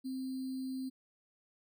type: tone with sample-and-hold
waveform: sine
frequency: 261.6 Hz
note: C4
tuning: in tune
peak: -36 dBFS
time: 0.04-0.9 s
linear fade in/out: 20 ms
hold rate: 4410 Hz
effects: none